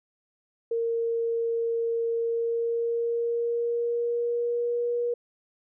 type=tone with pitch glide; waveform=sine; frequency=461.8 to 478.6 Hz; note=A#4 to A#4; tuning=-16 to +46 cents; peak=-24 dBFS; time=0.71-5.14 s; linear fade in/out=5 ms; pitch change=+62 cents; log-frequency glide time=2.16-4.93 s; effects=none